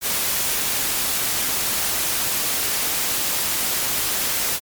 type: noise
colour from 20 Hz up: white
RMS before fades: -22 dBFS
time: 0.01-4.6 s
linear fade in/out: 50 ms
effects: MP3 96 kbps